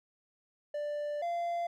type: tone pair in turn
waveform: triangle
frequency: 589 / 688.3 Hz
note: D5 / F5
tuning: +5 / -25 cents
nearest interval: minor third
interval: 270 cents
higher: second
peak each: -31 / -29 dBFS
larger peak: second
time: 0.74-1.22 / 1.22-1.67 s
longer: first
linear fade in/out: 5 ms
effects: none